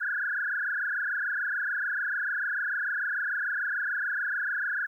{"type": "tone with frequency modulation", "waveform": "sine", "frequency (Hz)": 1570, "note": "G6", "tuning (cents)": 2, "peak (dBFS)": -27, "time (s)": [0, 4.87], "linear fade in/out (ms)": 20, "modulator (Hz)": 26.8, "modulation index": 5.5, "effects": ["11-bit"]}